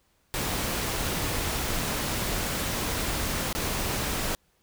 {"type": "noise with dropouts", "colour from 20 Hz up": "pink", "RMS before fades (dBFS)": -29, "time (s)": [0.34, 4.35], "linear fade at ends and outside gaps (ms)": 0, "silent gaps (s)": [3.528, 3.55], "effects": ["pink hiss -68 dBFS RMS until 4.62 s"]}